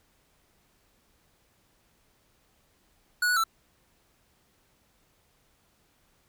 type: tone with pitch steps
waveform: square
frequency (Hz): 1462 / 1473 / 1331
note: F#6 / F#6 / E6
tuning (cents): -21 / -8 / +16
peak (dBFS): -23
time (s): 3.22-3.439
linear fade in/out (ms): 5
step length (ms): 73
effects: pink hiss -67 dBFS RMS until 6.28 s